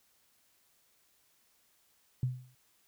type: tone with exponential decay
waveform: sine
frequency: 126.7 Hz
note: B2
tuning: 45 cents sharp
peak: -25 dBFS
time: 2.23-2.55 s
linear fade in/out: 2 ms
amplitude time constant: 68 ms
effects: white hiss -70 dBFS RMS until 2.87 s